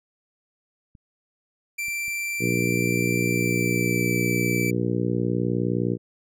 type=clicks; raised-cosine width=5 ms; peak=-36 dBFS; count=3; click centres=0.952 / 1.883 / 2.081 s
type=tone with pitch glide; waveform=45% pulse; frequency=2349 to 2322 Hz; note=D7 to D7; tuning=0 to -20 cents; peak=-26 dBFS; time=1.78-4.71 s; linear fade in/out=10 ms; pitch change=-20 cents; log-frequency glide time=3.26-4.14 s
type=harmonic tone; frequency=59.8 Hz; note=A#1; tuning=45 cents sharp; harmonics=2 / 3 / 4 / 5 / 6 / 7 / 8; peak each=-27 / -27 / -31 / -29 / -29 / -32 / -33 dBFS; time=2.39-5.98 s; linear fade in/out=50 ms
effects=none